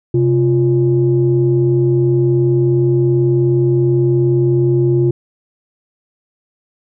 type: tone pair together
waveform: sine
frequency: 130.81 / 349.7 Hz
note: C3 / F4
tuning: 0 / +2 cents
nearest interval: octave + perfect fourth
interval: 1702 cents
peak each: -12 dBFS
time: 0.14-5.11 s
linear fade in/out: 5 ms
effects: tanh soft clip ceiling -3 dBFS